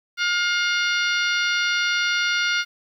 harmonic tone with a mistuned harmonic, 710 Hz, F5, 28 cents sharp, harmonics 2 / 3 / 4 / 5 / 6 / 7 / 8, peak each -22 / -26 / -28 / -30 / -32 / -33 / -34 dBFS, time 0.17-2.65 s, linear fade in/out 50 ms, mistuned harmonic 7, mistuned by -71 cents, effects 9-bit

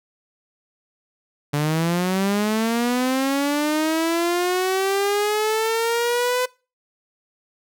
sawtooth linear sweep, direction up, 143.7 to 505 Hz, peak -15 dBFS, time 1.53-6.46 s, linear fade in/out 10 ms, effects noise-tail reverb RT60 0.3 s tail -22 dB re dry

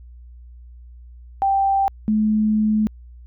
sine tone pair in turn, 784 / 214.7 Hz, G5 / A3, 0 / -42 cents, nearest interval octave + minor seventh, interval 2242 cents, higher first, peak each -15 dBFS, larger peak neither, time 1.42-1.88 / 2.08-2.87 s, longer second, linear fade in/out 0 ms, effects added 60 Hz sine -39 dBFS peak until 3.26 s

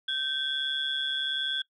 sine tone cluster, 1552 / 3310 / 3451 Hz, G6 / G#7 / A7, -18 / -6 / -34 cents, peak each -33 / -30 / -31 dBFS, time 0.08-1.62 s, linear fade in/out 5 ms, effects noise-tail reverb RT60 0.1 s tail -23 dB re dry + tanh soft clip ceiling -19 dBFS

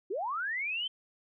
sine linear sweep, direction up, 329.6 to 3136 Hz, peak -31 dBFS, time 0.1-0.88 s, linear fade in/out 10 ms, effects none

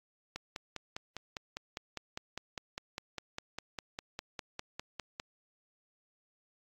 click train, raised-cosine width 0.2 ms, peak -21 dBFS, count 25, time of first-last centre 0.36-5.199 s, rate 4.96 Hz, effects AAC 64 kbps

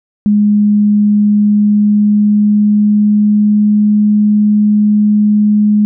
sine tone with pitch glide, 207.7 to 209.5 Hz, G#3 to G#3, 0 to +15 cents, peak -6 dBFS, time 0.26-5.85 s, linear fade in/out 0 ms, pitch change +15 cents, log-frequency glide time 1.33-3.92 s, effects none

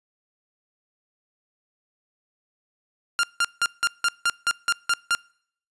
sawtooth tone bursts, 1396.9 Hz, F6, in tune, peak -15 dBFS, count 10, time 3.19-5.15 s, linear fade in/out 0 ms, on 43 ms, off 170 ms, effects noise-tail reverb RT60 0.6 s tail -26 dB re dry + resampled to 24000 Hz

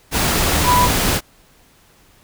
sine tone in noise, 988 Hz, B5, in tune, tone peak -12 dBFS, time 0.64-0.89 s, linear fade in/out 50 ms, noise pink, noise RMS -17 dBFS, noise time 0.11-1.21 s, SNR +2 dB, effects pink hiss -52 dBFS RMS until 2.23 s

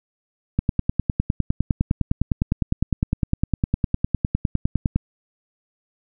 click train, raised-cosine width 5 ms, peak -6 dBFS, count 44, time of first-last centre 0.59-4.96 s, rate 9.84 Hz, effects none

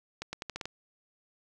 accelerating click train, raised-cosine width 0.2 ms, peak -19 dBFS, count 7, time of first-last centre 0.22-0.656 s, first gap 110 ms, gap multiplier 0.83, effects none

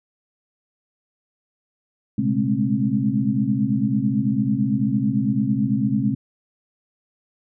sine tone cluster, 121.3 / 135.7 / 205.2 / 214.2 / 267.3 Hz, B2 / C#3 / G#3 / A3 / C4, -31 / -36 / -21 / -46 / +37 cents, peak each -28 / -26 / -24 / -22 / -24 dBFS, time 2.18-6.15 s, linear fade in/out 5 ms, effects none

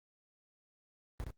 brown noise with echo, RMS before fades -39 dBFS, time 1.2-1.24 s, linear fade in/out 0 ms, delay 66 ms, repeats 1, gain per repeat -3 dB, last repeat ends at 1.306 s, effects noise-tail reverb RT60 0.1 s tail -20 dB re dry + Opus 24 kbps

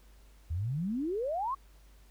sine exponential sweep, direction up, 75.6 to 1132 Hz, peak -30 dBFS, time 0.5-1.55 s, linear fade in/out 10 ms, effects added 50 Hz sine -55 dBFS peak until 2.1 s + pink hiss -65 dBFS RMS until 2.1 s

